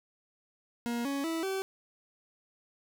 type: tone with pitch steps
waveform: 40% pulse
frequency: 236.8 / 278.4 / 327.2 / 384.7 Hz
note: A#3 / C#4 / E4 / G4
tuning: +27 / +8 / -13 / -33 cents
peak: -30 dBFS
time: 0.86-1.62 s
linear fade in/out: 0 ms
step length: 190 ms
effects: 12-bit